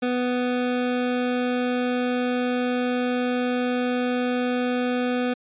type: tone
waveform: 25% pulse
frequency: 248 Hz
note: B3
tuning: 7 cents sharp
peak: -18 dBFS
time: 0.02-5.34 s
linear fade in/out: 10 ms
effects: resampled to 8000 Hz